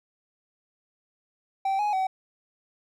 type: tone with pitch steps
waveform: triangle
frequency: 776 / 834 / 759 Hz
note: G5 / G#5 / F#5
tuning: -18 / +7 / +44 cents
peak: -21 dBFS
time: 1.65-2.07 s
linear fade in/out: 5 ms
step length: 140 ms
effects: none